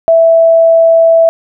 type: tone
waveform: sine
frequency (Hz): 659.3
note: E5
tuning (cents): 0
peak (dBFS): -3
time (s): 0.08-1.29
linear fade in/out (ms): 0
effects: none